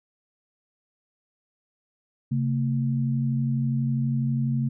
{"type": "tone pair together", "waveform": "sine", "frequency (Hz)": [135.4, 227.6], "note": ["C#3", "A#3"], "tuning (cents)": [-40, -41], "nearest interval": "major sixth", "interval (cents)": 899, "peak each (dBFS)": [-23, -27], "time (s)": [2.31, 4.69], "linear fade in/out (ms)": 10, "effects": []}